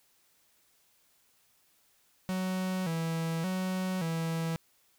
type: tone with vibrato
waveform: 45% pulse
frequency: 174.61 Hz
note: F3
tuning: in tune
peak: -30 dBFS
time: 2.29-4.56 s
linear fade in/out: 0 ms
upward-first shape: square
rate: 0.87 Hz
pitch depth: 110 cents each way
effects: white hiss -68 dBFS RMS until 4.98 s